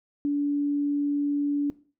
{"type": "tone", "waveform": "sine", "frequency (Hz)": 287.9, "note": "D4", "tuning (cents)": -34, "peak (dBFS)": -22, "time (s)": [0.25, 1.7], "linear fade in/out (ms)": 0, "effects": ["noise-tail reverb RT60 0.4 s tail -19 dB re dry"]}